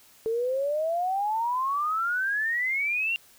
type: exponential sweep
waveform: sine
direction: up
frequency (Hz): 440 to 2797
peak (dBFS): -24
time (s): 0.26-3.16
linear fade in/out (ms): 0
effects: white hiss -56 dBFS RMS until 3.38 s